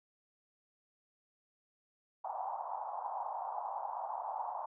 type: band-pass noise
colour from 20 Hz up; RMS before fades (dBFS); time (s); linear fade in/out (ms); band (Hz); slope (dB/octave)
pink; -40; 2.24-4.66; 10; 740 to 960; 48
effects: none